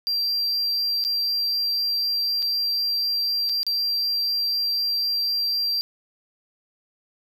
triangle tone with dropouts, 4726 Hz, D8, 10 cents sharp, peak -20 dBFS, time 0.07-5.81 s, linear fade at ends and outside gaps 0 ms, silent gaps 1.04-1.049 / 2.422-2.426 / 3.491-3.495 / 3.631-3.666 s, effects none

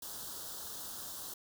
white band-stop noise, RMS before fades -44 dBFS, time 0.02-1.34 s, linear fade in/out 5 ms, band 1600 to 3200 Hz, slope 48 dB/octave, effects none

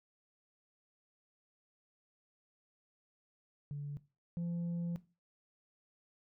sine tone pair in turn, 144.1 / 171.36 Hz, D3 / F3, -33 / -33 cents, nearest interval minor third, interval 300 cents, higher second, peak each -37 / -32 dBFS, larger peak second, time 3.71-3.97 / 4.37-4.96 s, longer second, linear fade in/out 0 ms, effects noise-tail reverb RT60 0.3 s tail -18 dB re dry + tanh soft clip ceiling -34 dBFS

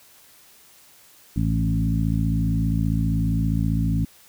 harmonic tone with a mistuned harmonic, 55.1 Hz, A1, 3 cents sharp, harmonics 1 / 2 / 3 / 4 / 5, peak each -25 / -24 / -24 / -28 / -29 dBFS, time 1.36-4.05 s, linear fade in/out 5 ms, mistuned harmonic 2, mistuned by -21 cents, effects white hiss -52 dBFS RMS until 4.28 s

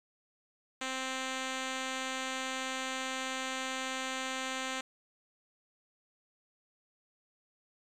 5% pulse tone with low-pass filter, 261.6 Hz, C4, in tune, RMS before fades -37 dBFS, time 0.81-4.81 s, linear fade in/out 5 ms, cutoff 6300 Hz, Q 1.9, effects 10-bit

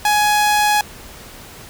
sawtooth tone, 837 Hz, G#5, 13 cents sharp, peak -9 dBFS, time 0.05-0.81 s, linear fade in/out 2 ms, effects pink hiss -38 dBFS RMS until 1.69 s

